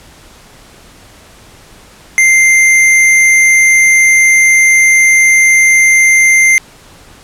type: tone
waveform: square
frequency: 2092 Hz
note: C7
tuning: 1 cent flat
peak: -5 dBFS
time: 2.18-6.58 s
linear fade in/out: 0 ms
effects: pink hiss -39 dBFS RMS until 7.23 s + low-pass 11000 Hz 12 dB/octave